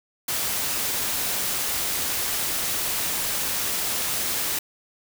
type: noise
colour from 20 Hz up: white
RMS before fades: -26 dBFS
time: 0.28-4.59 s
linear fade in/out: 5 ms
effects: none